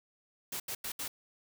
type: noise bursts at uneven times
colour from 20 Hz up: white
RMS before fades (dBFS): -38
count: 4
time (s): 0.52-0.6 / 0.68-0.75 / 0.84-0.92 / 0.99-1.08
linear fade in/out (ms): 5
effects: none